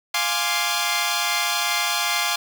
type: chord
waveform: 10% pulse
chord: D half-diminished seventh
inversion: first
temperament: equal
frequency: 698.5 / 830.6 / 1046.5 / 1174.7 Hz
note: F5 / Ab5 / C6 / D6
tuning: 0 / 0 / 0 / 0 cents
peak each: -18 dBFS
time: 0.14-2.36 s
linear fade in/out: 5 ms
effects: 8-bit